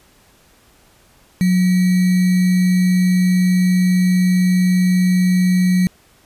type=tone with sample-and-hold; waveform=sine; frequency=182.4 Hz; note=F#3; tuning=24 cents flat; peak=-11 dBFS; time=1.41-5.87 s; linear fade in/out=0 ms; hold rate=2100 Hz; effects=pink hiss -52 dBFS RMS until 6.25 s + resampled to 32000 Hz